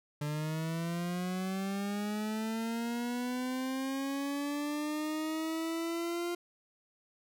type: linear sweep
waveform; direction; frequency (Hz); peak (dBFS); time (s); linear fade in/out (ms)
40% pulse; up; 146.83 to 349.2; -32; 0.21-6.35; 5
effects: none